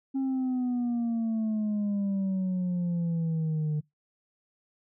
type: exponential sweep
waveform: sine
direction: down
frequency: 270.7 to 149.8 Hz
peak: -23 dBFS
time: 0.14-3.81 s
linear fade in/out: 20 ms
effects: noise-tail reverb RT60 0.2 s tail -26 dB re dry + tanh soft clip ceiling -25 dBFS